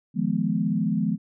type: chord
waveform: sine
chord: F half-diminished seventh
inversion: third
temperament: equal with one note detuned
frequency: 155.56 / 174.61 / 210.4 / 246.9 Hz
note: Eb3 / F3 / Ab3 / Cb4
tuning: 0 / 0 / +23 / 0 cents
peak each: -30 / -26 / -25 / -28 dBFS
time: 0.14-1.18 s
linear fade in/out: 50 ms
effects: none